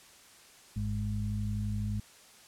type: harmonic tone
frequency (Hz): 51.8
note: G#1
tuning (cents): -4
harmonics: 1 / 2 / 4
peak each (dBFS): -37 / -32 / -37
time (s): 0.76-2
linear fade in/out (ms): 5
effects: white hiss -56 dBFS RMS until 2.47 s + low-pass 10000 Hz 12 dB/octave